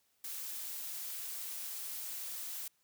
blue noise with high-pass filter sweep, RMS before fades -42 dBFS, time 0.24-2.68 s, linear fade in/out 5 ms, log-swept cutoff 240 to 420 Hz, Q 1.2, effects white hiss -75 dBFS RMS until 2.83 s

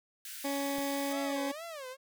white high-pass noise, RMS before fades -44 dBFS, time 0.25-1.13 s, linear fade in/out 2 ms, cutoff 1400 Hz, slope 96 dB/octave
20% pulse tone, 279.2 Hz, C#4, 13 cents sharp, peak -27 dBFS, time 0.44-1.52 s, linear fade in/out 10 ms
clicks, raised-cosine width 2 ms, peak -34 / -38 dBFS, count 2, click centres 0.783 / 0.789 s
sawtooth tone with vibrato, 587.3 Hz, D5, in tune, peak -37 dBFS, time 1.09-1.97 s, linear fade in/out 50 ms, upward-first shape sine, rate 2.2 Hz, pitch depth 250 cents each way
effects none

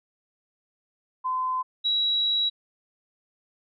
sine tone pair in turn, 1025 / 3883 Hz, C6 / B7, -36 / -30 cents, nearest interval octave + major seventh, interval 2306 cents, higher second, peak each -24 / -21 dBFS, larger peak second, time 1.24-1.63 / 1.84-2.5 s, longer second, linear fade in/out 20 ms, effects none

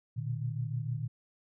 sine tone cluster, 117 / 123.6 / 151 Hz, A#2 / B2 / D3, +7 / +2 / +48 cents, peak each -34 / -39 / -37 dBFS, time 0.16-1.08 s, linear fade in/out 20 ms, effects none

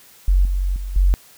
sine tone with level steps, 46.25 Hz, F#1, in tune, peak -11 / -17 / -24 / -11 dBFS, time 0.28-1.14 s, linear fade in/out 0 ms, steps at 0.45 / 0.76 / 0.96 s, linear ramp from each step 2 ms, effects white hiss -48 dBFS RMS until 1.37 s

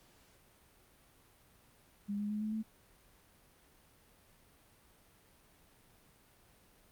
sine tone with pitch steps, 203.1 / 207 / 211 / 215.1 / 219.2 Hz, G#3 / G#3 / G#3 / A3 / A3, -38 / -5 / +28 / -39 / -6 cents, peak -34 dBFS, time 2.08-2.63 s, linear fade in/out 20 ms, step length 110 ms, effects pink hiss -65 dBFS RMS until 6.91 s + Opus 48 kbps

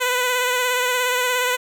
10% pulse tone with vibrato, 498.9 Hz, B4, 17 cents sharp, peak -10 dBFS, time 0-1.57 s, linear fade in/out 20 ms, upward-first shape sine, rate 17 Hz, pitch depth 28 cents each way, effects none

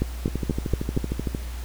two click trains, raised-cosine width 3 ms, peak -9 / -13 dBFS, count 5 / 15, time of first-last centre 0.02-0.975 / 0.28-1.349 s, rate 4.19 / 13.1 Hz, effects added 60 Hz sine -30 dBFS peak until 1.64 s + pink hiss -43 dBFS RMS until 1.64 s

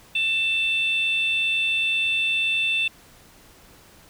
sine tone pair together, 2663 / 3555 Hz, E7 / A7, +17 / +17 cents, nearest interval perfect fourth, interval 500 cents, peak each -20 / -25 dBFS, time 0.15-2.88 s, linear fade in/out 5 ms, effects tanh soft clip ceiling -14 dBFS + pink hiss -51 dBFS RMS until 4.09 s

